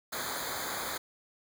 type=noise with comb filter; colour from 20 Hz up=pink; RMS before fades=-36 dBFS; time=0.12-0.98 s; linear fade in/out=10 ms; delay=0.36 ms; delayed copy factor=-0.95; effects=none